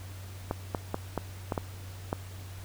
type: clicks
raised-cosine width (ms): 1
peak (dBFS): -15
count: 7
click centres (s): 0.511 / 0.748 / 0.944 / 1.177 / 1.522 / 1.578 / 2.129
effects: added 94 Hz sine -41 dBFS peak until 2.64 s + pink hiss -50 dBFS RMS until 2.64 s